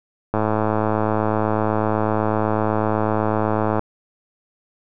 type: click train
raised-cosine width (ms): 1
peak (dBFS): -6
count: 374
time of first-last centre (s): 0.34-3.794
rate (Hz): 108
effects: none